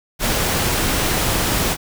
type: noise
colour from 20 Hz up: pink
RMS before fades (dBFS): -19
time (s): 0.19-1.77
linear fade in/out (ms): 50
effects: none